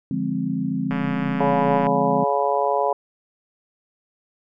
sine chord, D half-diminished seventh, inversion none, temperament equal, 146.83 / 174.61 / 207.7 / 261.6 Hz, D3 / F3 / Ab3 / C4, 0 / 0 / 0 / 0 cents, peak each -30 / -27 / -27 / -25 dBFS, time 0.11-2.24 s, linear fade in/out 2 ms
click train, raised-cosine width 0.5 ms, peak -15 dBFS, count 137, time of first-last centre 0.91-1.868 s, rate 142 Hz
harmonic tone, 140.9 Hz, C#3, 29 cents sharp, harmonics 3 / 4 / 5 / 6 / 7, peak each -25 / -23 / -24 / -26 / -24 dBFS, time 1.4-2.93 s, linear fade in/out 5 ms
effects none

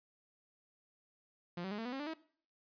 sawtooth tone with pitch steps, 174.61 / 190.41 / 207.6 / 226.4 / 246.9 / 269.3 / 293.7 / 320.2 Hz, F3 / F#3 / G#3 / A3 / B3 / C#4 / D4 / D#4, 0 / +50 / 0 / +50 / 0 / -50 / 0 / +50 cents, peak -35 dBFS, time 1.57-2.138 s, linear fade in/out 5 ms, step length 71 ms, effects noise-tail reverb RT60 0.5 s tail -19 dB re dry + resampled to 11025 Hz

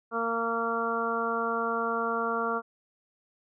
harmonic tone, 230 Hz, A#3, 23 cents flat, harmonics 1 / 2 / 3 / 4 / 5 / 6, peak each -36 / -32 / -35 / -37 / -32 / -32 dBFS, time 0.11-2.62 s, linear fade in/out 50 ms, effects none

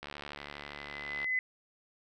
click train, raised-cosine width 0.3 ms, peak -25 dBFS, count 89, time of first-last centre 0.03-1.244 s, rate 72.5 Hz
sine tone with exponential growth, 2024 Hz, B6, 42 cents sharp, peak -26 dBFS, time 0.37-1.39 s, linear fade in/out 1 ms, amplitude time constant 220 ms
effects none

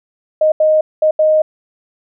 sine tone bursts at uneven times, 621 Hz, D#5, 3 cents flat, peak -8 dBFS, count 4, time 0.41-0.52 / 0.6-0.81 / 1.02-1.11 / 1.19-1.42 s, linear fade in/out 5 ms, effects none

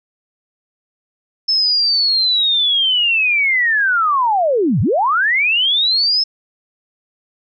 sine linear two-way sweep, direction down then up, 5274 to 87.31 to 5274 Hz, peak -12 dBFS, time 1.48-6.24 s, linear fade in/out 10 ms, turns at 4.81 s, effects none

